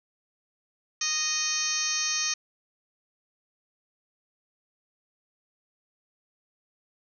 harmonic tone with a mistuned harmonic, 620 Hz, D#5, 6 cents flat, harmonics 2 / 3 / 4 / 5 / 6 / 7 / 8 / 9 / 10, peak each -40 / -37 / -35 / -40 / -39 / -34 / -40 / -30 / -30 dBFS, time 1.01-2.34 s, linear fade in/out 5 ms, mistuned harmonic 10, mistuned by +21 cents, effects none

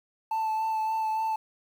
triangle tone with vibrato, 880 Hz, A5, in tune, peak -23 dBFS, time 0.31-1.36 s, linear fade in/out 5 ms, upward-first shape sine, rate 3.5 Hz, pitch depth 15 cents each way, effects tanh soft clip ceiling -19 dBFS + 9-bit

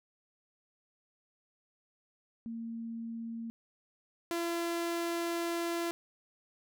sine / sawtooth tone pair in turn, 229.2 / 339.6 Hz, A#3 / F4, -29 / -48 cents, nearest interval perfect fifth, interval 681 cents, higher second, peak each -37 / -28 dBFS, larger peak second, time 2.46-3.5 / 4.31-5.91 s, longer second, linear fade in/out 0 ms, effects none

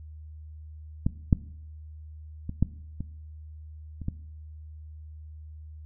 clicks, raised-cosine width 5 ms, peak -11 / -6 / -20 / -9 / -20 / -26 / -16 dBFS, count 7, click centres 1.065 / 1.328 / 2.494 / 2.626 / 3.006 / 4.017 / 4.084 s, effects noise-tail reverb RT60 0.7 s tail -19 dB re dry + added 77 Hz sine -41 dBFS peak until 5.85 s

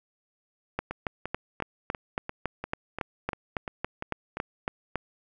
two click trains, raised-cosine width 0.5 ms, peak -13 / -18 dBFS, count 16 / 11, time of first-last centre 0.79-4.957 / 0.91-4.37 s, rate 3.6 / 2.89 Hz, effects none

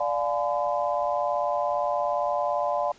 sine chord, D diminished seventh, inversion none, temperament just, 587.3 / 704.8 / 845.8 / 1014.9 Hz, D5 / F5 / Ab5 / Cb6, 0 / +16 / +31 / +47 cents, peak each -27 / -28 / -31 / -30 dBFS, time 0-2.92 s, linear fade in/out 5 ms, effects pink hiss -54 dBFS RMS until 2.98 s + resampled to 16000 Hz

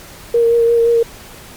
sine tone with vibrato, 466.2 Hz, A#4, in tune, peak -9 dBFS, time 0.34-1.03 s, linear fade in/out 5 ms, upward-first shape sine, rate 5.8 Hz, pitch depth 17 cents each way, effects pink hiss -37 dBFS RMS until 1.56 s + Opus 48 kbps

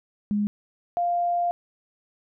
sine tone pair in turn, 206.9 / 698.1 Hz, G#3 / F5, -6 / -1 cents, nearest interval octave + major sixth, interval 2105 cents, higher second, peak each -21 dBFS, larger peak neither, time 0.31-0.47 / 0.97-1.51 s, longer second, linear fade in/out 0 ms, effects none

